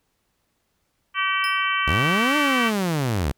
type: harmonic tone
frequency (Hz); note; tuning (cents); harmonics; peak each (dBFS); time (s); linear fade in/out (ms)
383.8; G4; -37; 3 / 4 / 5 / 6 / 7 / 8; -24 / -27 / -29 / -27 / -30 / -29; 1.14-2.72; 50
type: tone with exponential decay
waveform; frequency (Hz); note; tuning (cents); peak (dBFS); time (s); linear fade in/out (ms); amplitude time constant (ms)
sawtooth; 5120; D#8; +49; -26; 1.44-1.67; 0; 49
type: linear two-way sweep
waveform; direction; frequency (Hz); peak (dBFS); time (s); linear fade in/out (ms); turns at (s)
sawtooth; up then down; 61.2 to 303 to 61.2; -17; 1.87-3.32; 10; 2.37
effects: pink hiss -71 dBFS RMS until 3.37 s